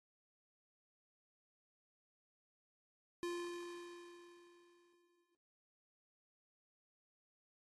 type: tone with exponential decay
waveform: square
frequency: 347.8 Hz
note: F4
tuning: 7 cents flat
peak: -39 dBFS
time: 3.23-5.35 s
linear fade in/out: 0 ms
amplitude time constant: 460 ms
effects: low-pass 11000 Hz 12 dB/octave + AAC 32 kbps